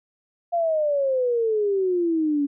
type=exponential sweep; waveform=sine; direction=down; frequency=698.5 to 280 Hz; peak=-19 dBFS; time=0.52-2.47 s; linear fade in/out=20 ms; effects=none